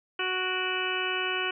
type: harmonic tone with a mistuned harmonic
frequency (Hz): 370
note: F#4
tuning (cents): 0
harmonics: 1 / 2 / 3 / 4 / 5 / 6 / 7 / 8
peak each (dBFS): -34 / -39 / -36 / -33 / -39 / -37 / -35 / -33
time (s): 0.19-1.51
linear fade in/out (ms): 5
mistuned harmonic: 6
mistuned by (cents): +85
effects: none